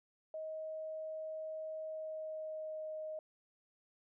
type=tone with pitch glide; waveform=sine; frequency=630 to 623.5 Hz; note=D#5 to D#5; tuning=+21 to +3 cents; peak=-40 dBFS; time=0.34-3.19 s; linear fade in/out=2 ms; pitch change=-18 cents; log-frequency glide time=1.85-2.91 s; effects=none